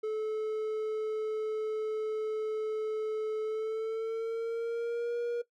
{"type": "tone with pitch glide", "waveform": "triangle", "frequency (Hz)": [433.4, 475.4], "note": ["A4", "A#4"], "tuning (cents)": [-26, 34], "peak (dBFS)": -28, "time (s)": [0.03, 5.42], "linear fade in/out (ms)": 10, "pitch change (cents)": 160, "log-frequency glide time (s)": [3.42, 5.16], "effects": ["noise-tail reverb RT60 0.1 s tail -18 dB re dry"]}